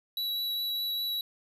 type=tone with vibrato; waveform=square; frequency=3919 Hz; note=B7; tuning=14 cents flat; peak=-30 dBFS; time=0.17-1.21 s; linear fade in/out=2 ms; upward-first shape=sine; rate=4.9 Hz; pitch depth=8 cents each way; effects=none